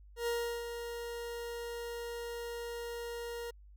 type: tone with ADSR envelope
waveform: 40% pulse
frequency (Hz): 470.8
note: A#4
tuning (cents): +17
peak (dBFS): -30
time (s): 0.16-3.51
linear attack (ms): 110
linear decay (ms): 360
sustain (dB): -8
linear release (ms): 10
effects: added 50 Hz sine -53 dBFS peak until 3.76 s